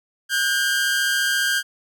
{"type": "tone pair together", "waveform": "sawtooth", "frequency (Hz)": [1465.5, 1600], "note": ["F#6", "G6"], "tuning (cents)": [-17, 35], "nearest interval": "major second", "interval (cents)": 152, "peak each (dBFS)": [-22, -16], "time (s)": [0.29, 1.63], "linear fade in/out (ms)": 50, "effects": []}